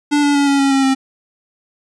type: tone with pitch steps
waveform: square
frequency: 292 / 287.6 / 283.4 / 279.1 / 275 / 270.9 / 266.8 Hz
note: D4 / D4 / C#4 / C#4 / C#4 / C#4 / C4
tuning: -10 / -36 / +38 / +12 / -14 / -40 / +34 cents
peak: -12 dBFS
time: 0.11-0.95 s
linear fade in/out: 20 ms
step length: 120 ms
effects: resampled to 22050 Hz